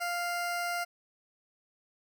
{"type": "tone", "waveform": "20% pulse", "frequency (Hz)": 698.5, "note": "F5", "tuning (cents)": 0, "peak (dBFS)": -26, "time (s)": [0, 0.85], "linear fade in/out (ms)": 20, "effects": []}